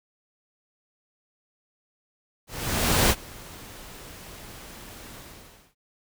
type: noise with ADSR envelope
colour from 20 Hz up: pink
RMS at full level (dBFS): -19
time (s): 2.47-5.75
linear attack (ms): 630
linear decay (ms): 51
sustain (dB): -24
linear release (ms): 590
effects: none